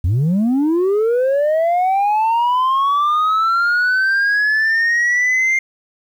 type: linear sweep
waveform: sine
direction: up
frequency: 77.78 to 2114 Hz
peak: -10 dBFS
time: 0.04-5.59 s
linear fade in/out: 5 ms
effects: tanh soft clip ceiling -12 dBFS + 8-bit